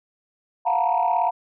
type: tone cluster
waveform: sine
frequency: 694 / 731 / 896 / 954 Hz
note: F5 / F#5 / A5 / A#5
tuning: -11 / -21 / +31 / +40 cents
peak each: -23 dBFS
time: 0.65-1.31 s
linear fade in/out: 20 ms
effects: tanh soft clip ceiling -11 dBFS